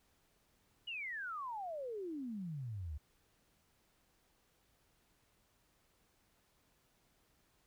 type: exponential sweep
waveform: sine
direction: down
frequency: 2960 to 69.3 Hz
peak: -40 dBFS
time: 0.87-2.98 s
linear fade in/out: 10 ms
effects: pink hiss -74 dBFS RMS until 7.66 s